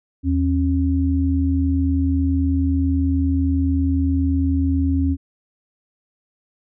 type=tone pair together; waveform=sine; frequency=80.8 / 271.8 Hz; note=E2 / C#4; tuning=-34 / -34 cents; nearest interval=octave + major sixth; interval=2100 cents; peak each=-18 / -19 dBFS; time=0.23-5.17 s; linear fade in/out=50 ms; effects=none